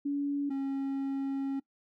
sine / triangle tone pair in turn, 284.3 / 272.9 Hz, C#4 / C#4, +44 / -27 cents, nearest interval minor second, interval 71 cents, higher first, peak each -28 dBFS, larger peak neither, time 0.05-0.5 / 0.5-1.6 s, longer second, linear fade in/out 10 ms, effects noise-tail reverb RT60 0.1 s tail -21 dB re dry

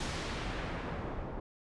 pink noise with low-pass filter sweep, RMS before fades -38 dBFS, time 0-1.4 s, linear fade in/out 5 ms, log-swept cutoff 7200 to 760 Hz, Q 0.74, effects resampled to 24000 Hz

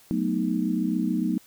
sine chord, B dominant seventh, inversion second, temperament equal, 185 / 220 / 246.9 / 311.1 Hz, F#3 / A3 / B3 / D#4, 0 / 0 / 0 / 0 cents, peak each -28 dBFS, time 0.11-1.38 s, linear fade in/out 0 ms, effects white hiss -55 dBFS RMS until 1.46 s

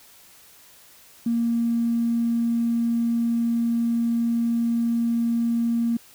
triangle tone with tanh clipping, 233.1 Hz, A#3, in tune, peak -19 dBFS, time 1.26-5.97 s, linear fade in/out 5 ms, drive 2 dB, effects white hiss -51 dBFS RMS until 6.14 s

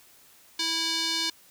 square tone with band-pass filter, 327.8 Hz, E4, 10 cents flat, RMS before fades -28 dBFS, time 0.59-1.3 s, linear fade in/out 5 ms, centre 4400 Hz, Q 2.4, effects white hiss -56 dBFS RMS until 1.5 s

